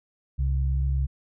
sine tone pair together, 66.8 / 134.68 Hz, C2 / C#3, +36 / -50 cents, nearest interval octave, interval 1214 cents, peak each -22 / -29 dBFS, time 0.38-1.07 s, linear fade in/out 20 ms, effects none

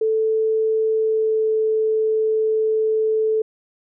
sine tone with pitch glide, 440 to 437.5 Hz, A4 to A4, 0 to -10 cents, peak -16 dBFS, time 0.01-3.42 s, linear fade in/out 5 ms, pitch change -10 cents, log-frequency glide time 0.94-1.51 s, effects none

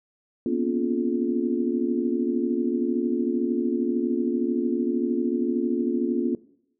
sine tone cluster, 239.3 / 252.4 / 281.2 / 348.5 / 426.3 Hz, A#3 / B3 / C#4 / F4 / G#4, +46 / +38 / +25 / -4 / +45 cents, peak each -27 / -30 / -28 / -26 / -34 dBFS, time 0.46-6.35 s, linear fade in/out 2 ms, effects noise-tail reverb RT60 0.7 s tail -19 dB re dry

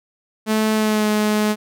sawtooth tone with pitch glide, 217.2 to 212 Hz, A3 to G#3, -22 to +36 cents, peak -12 dBFS, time 0.46-1.56 s, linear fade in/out 50 ms, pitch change -42 cents, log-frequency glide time 0.74-1.08 s, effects none

